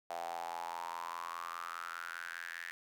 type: tone with high-pass filter sweep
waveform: sawtooth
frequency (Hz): 84.9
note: F2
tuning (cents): -48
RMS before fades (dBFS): -43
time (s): 0.1-2.71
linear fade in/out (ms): 0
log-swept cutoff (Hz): 710 to 1800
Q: 7.3
effects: none